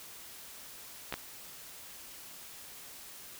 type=clicks; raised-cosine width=0.3 ms; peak=-18 dBFS; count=2; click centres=1.125 / 1.14 s; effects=white hiss -49 dBFS RMS until 3.39 s